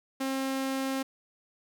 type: tone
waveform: sawtooth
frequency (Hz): 267.3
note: C4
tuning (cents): +37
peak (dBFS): -25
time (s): 0.2-1.03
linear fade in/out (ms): 10
effects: none